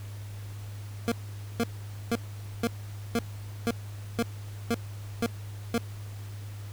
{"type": "tone bursts", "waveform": "25% pulse", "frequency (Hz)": 233.4, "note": "A#3", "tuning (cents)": 2, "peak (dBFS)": -20, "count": 10, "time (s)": [1.08, 5.78], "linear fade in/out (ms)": 0, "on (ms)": 38, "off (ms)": 480, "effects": ["added 102 Hz sine -37 dBFS peak until 6.72 s", "pink hiss -51 dBFS RMS until 6.72 s"]}